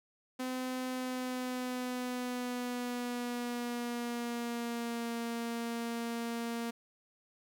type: tone with pitch glide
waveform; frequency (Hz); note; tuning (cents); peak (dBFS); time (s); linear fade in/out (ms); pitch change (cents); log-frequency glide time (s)
sawtooth; 255.7 to 233.1; C4 to A#3; -40 to 0; -31; 0.39-6.71; 10; -160; 0.9-5.13
effects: 12-bit